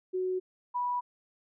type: tone pair in turn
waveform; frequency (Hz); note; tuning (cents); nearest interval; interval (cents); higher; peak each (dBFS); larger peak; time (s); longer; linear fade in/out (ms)
sine; 370 / 980.4; F#4 / B5; 0 / -13; octave + perfect fourth; 1687; second; -28; neither; 0.13-0.4 / 0.74-1.01; neither; 20
effects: none